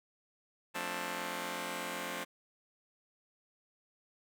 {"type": "chord", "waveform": "5% pulse", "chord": "D minor seventh", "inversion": "first", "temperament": "just", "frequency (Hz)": [176.2, 220.2, 264.3, 293.7], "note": ["F3", "A3", "C4", "D4"], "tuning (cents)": [16, 2, 18, 0], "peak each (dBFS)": -32, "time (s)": [0.74, 2.25], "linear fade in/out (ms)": 20, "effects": []}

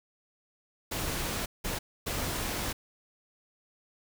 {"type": "noise bursts at uneven times", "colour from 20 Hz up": "pink", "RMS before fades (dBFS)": -33, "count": 3, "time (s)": [[0.91, 1.46], [1.64, 1.79], [2.06, 2.73]], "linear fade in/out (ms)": 10, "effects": []}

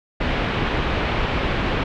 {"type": "low-pass noise", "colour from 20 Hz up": "pink", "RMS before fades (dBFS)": -22, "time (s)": [0.2, 1.84], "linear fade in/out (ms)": 10, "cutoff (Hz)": 3200, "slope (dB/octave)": 24, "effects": []}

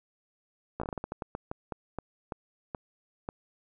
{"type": "slowing click train", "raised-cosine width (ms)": 1, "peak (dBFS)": -20, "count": 17, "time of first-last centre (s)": [0.8, 3.289], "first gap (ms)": 15, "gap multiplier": 1.27, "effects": []}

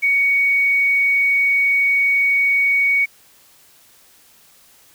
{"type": "tone with quantisation", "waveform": "sine", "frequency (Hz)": 2237, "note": "C#7", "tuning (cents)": 15, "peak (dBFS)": -13, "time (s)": [0.02, 3.06], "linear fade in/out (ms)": 20, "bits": 7, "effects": ["white hiss -51 dBFS RMS until 4.94 s"]}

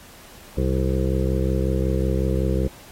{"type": "harmonic tone", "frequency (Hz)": 65.41, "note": "C2", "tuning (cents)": 0, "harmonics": [1, 2, 3, 5, 6, 7, 8], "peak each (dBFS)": [-22, -25, -27, -29, -30, -30, -31], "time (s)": [0.57, 2.68], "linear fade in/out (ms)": 5, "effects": ["pink hiss -46 dBFS RMS until 2.91 s", "AAC 48 kbps"]}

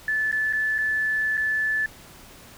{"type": "tone with dropouts", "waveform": "sine", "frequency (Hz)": 1741, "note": "A6", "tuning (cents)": -19, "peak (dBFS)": -21, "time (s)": [0.08, 1.86], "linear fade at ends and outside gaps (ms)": 2, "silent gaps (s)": [[0.315, 0.326], [0.527, 0.533], [0.782, 0.786], [1.371, 1.376]], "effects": ["pink hiss -47 dBFS RMS until 2.57 s"]}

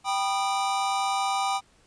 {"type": "chord", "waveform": "square", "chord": "G augmented", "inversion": "none", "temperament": "just", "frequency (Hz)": [784, 980, 1225], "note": ["G5", "B5", "D#6"], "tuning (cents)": [0, -14, -27], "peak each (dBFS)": [-27, -32, -31], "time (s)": [0.04, 1.61], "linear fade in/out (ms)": 50, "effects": ["pink hiss -61 dBFS RMS until 1.86 s", "resampled to 22050 Hz"]}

